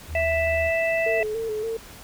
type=tone; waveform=sine; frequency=78 Hz; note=D#2; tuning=5 cents sharp; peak=-29 dBFS; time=0.07-0.72 s; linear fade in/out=50 ms
type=harmonic tone; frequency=659.3 Hz; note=E5; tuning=in tune; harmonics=1 / 3 / 4; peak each=-22 / -27 / -28 dBFS; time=0.15-1.23 s; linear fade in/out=2 ms
type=tone with vibrato; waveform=sine; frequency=440 Hz; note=A4; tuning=in tune; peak=-25 dBFS; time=1.06-1.77 s; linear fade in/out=5 ms; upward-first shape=square; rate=3.5 Hz; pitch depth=46 cents each way
effects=pink hiss -44 dBFS RMS until 2.03 s